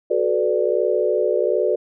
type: chord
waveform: sine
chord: B minor seventh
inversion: second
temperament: equal with one note detuned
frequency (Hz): 370 / 432.7 / 493.9 / 587.3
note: F#4 / A4 / B4 / D5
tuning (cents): 0 / -29 / 0 / 0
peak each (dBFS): -22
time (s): 0.1-1.76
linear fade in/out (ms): 10
effects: none